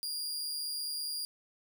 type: tone with amplitude modulation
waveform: sawtooth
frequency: 4815 Hz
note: D8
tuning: 42 cents sharp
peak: -30 dBFS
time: 0.03-1.25 s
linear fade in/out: 0 ms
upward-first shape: sine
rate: 149 Hz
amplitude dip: 40%
effects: none